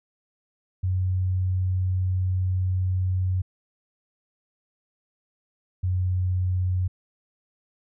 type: tone pair in turn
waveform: sine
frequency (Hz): 92.5 / 91.6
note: F#2 / F#2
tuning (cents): 0 / -17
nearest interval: unison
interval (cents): 17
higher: first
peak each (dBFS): -21 / -21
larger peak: neither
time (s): 0.83-3.42 / 5.83-6.88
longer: first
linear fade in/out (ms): 10
effects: none